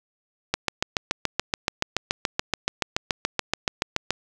click train, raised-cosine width 0.2 ms, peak -4 dBFS, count 26, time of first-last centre 0.54-4.106 s, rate 7.01 Hz, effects none

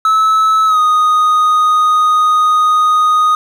triangle tone with pitch glide, 1300 to 1242 Hz, E6 to D#6, -24 to -3 cents, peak -6 dBFS, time 0.05-3.35 s, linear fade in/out 2 ms, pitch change -79 cents, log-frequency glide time 0.66-0.79 s, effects 7-bit

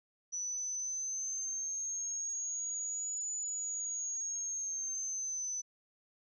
sine linear two-way sweep, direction up then down, 5920 to 6950 to 6010 Hz, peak -35 dBFS, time 0.32-5.62 s, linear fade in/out 20 ms, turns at 3.34 s, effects none

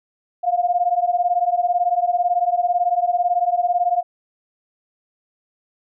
sine beating tone pair, 698.5 / 716.5 Hz, F5 / F5, 0 / +44 cents, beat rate 18 Hz, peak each -19 dBFS, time 0.43-4.03 s, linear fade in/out 20 ms, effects none

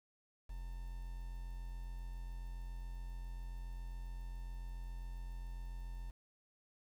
triangle tone with quantisation, 43.65 Hz, F1, in tune, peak -40 dBFS, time 0.49-6.11 s, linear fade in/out 10 ms, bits 10, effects none

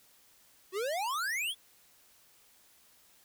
square exponential sweep, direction up, 360 to 3501 Hz, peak -32 dBFS, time 0.72-1.55 s, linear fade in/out 50 ms, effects white hiss -63 dBFS RMS until 3.24 s

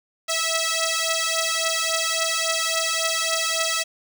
5% pulse beating tone pair, 651 / 654.6 Hz, E5 / E5, -22 / -12 cents, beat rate 3.6 Hz, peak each -13 dBFS, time 0.28-3.84 s, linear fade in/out 20 ms, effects none

